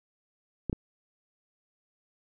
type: clicks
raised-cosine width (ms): 3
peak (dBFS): -17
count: 2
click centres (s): 0.697 / 0.729
effects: none